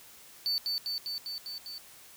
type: tone with echo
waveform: triangle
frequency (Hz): 4500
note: C#8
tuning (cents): +25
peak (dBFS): -26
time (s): 0.46-0.58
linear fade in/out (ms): 0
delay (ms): 200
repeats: 6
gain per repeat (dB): -2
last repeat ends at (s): 1.78
effects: white hiss -53 dBFS RMS until 2.16 s